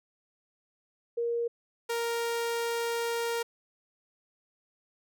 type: tone pair in turn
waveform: sine / sawtooth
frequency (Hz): 470 / 466.5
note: A#4 / A#4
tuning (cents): +14 / +1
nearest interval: unison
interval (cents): 13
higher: first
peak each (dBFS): -27 / -25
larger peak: second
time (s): 1.17-1.48 / 1.89-3.43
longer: second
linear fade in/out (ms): 10
effects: none